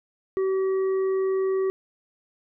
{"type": "harmonic tone", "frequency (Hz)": 382, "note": "G4", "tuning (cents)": -45, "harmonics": [1, 3, 5], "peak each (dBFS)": [-21, -38, -45], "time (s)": [0.37, 1.7], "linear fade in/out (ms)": 0, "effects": []}